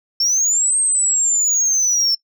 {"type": "linear two-way sweep", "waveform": "sine", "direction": "up then down", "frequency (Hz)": [5350, 8450, 5350], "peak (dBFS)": -11, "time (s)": [0.2, 2.15], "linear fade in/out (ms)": 5, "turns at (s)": 0.78, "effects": ["noise-tail reverb RT60 0.1 s tail -26 dB re dry", "tanh soft clip ceiling -13 dBFS"]}